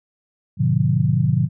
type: chord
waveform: sine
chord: G# diminished seventh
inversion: none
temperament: just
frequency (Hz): 103.83 / 124.59 / 149.51 / 179.41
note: G#2 / B2 / D3 / F3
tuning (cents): 0 / +16 / +31 / +47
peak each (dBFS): -23 / -19 / -19 / -22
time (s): 0.57-1.49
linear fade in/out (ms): 50
effects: none